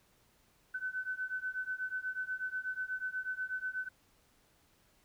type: beating tone pair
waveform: sine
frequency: 1509 / 1517.2 Hz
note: F#6 / F#6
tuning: +34 / +43 cents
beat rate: 8.2 Hz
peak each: -39 / -38 dBFS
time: 0.74-3.89 s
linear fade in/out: 10 ms
effects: pink hiss -69 dBFS RMS until 5.04 s